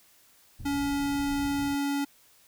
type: low-pass noise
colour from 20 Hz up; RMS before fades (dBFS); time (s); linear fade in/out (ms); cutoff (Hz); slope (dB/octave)
pink; -41; 0.59-1.75; 10; 140; 12
type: tone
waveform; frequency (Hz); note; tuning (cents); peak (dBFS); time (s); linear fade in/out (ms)
square; 282.2; C#4; +31; -27; 0.65-2.05; 10
effects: white hiss -60 dBFS RMS until 2.47 s